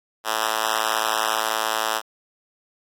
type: tone with high-pass filter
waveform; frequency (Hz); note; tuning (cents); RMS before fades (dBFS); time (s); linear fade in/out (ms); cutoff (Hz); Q
5% pulse; 110; A2; 0; -24; 0.24-2.02; 50; 810; 0.67
effects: AAC 64 kbps